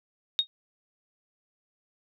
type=tone with exponential decay; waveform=sine; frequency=3729 Hz; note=A#7; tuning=in tune; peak=-16 dBFS; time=0.39-0.47 s; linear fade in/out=0 ms; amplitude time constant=16 ms; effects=none

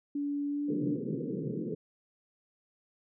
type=tone with pitch glide; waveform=sine; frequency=287 to 293.5 Hz; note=D4 to D4; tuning=-40 to -1 cents; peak=-30 dBFS; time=0.15-0.96 s; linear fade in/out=5 ms; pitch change=+39 cents; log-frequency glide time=0.48-0.74 s
type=band-pass noise; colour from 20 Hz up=pink; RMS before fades=-35 dBFS; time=0.68-1.75 s; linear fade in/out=10 ms; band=130 to 490 Hz; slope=96 dB/octave
effects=none

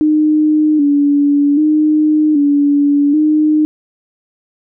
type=tone with vibrato; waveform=sine; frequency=296.3 Hz; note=D4; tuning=15 cents sharp; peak=-8 dBFS; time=0.01-3.65 s; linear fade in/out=0 ms; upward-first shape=square; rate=0.64 Hz; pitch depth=55 cents each way; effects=none

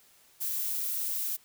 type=noise; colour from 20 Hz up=violet; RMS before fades=-32 dBFS; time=0.4-1.37 s; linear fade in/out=20 ms; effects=white hiss -61 dBFS RMS until 1.44 s

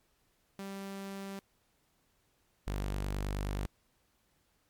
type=tone pair in turn; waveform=sawtooth; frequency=196 / 49.4 Hz; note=G3 / G1; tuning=0 / +14 cents; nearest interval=2 octaves; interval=2386 cents; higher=first; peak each=-36 / -29 dBFS; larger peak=second; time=0.59-1.39 / 2.67-3.66 s; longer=second; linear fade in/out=0 ms; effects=pink hiss -73 dBFS RMS until 4.69 s + MP3 96 kbps

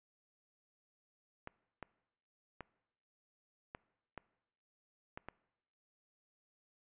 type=clicks; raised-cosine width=0.5 ms; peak=-29 dBFS; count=7; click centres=1.474 / 1.827 / 2.607 / 3.749 / 4.177 / 5.175 / 5.286 s; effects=noise-tail reverb RT60 0.9 s tail -22 dB re dry + resampled to 8000 Hz

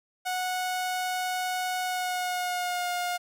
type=tone with pitch glide; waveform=sawtooth; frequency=735 to 712 Hz; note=F#5 to F5; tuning=-12 to +33 cents; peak=-24 dBFS; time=0.25-3.18 s; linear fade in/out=20 ms; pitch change=-55 cents; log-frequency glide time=1.82-2.91 s; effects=none

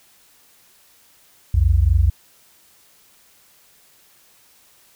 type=tone pair together; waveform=sine; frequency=61.74 / 85.58 Hz; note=B1 / F2; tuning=0 / -35 cents; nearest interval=tritone; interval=565 cents; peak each=-15 dBFS; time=1.54-2.1 s; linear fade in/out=5 ms; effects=white hiss -54 dBFS RMS until 4.95 s

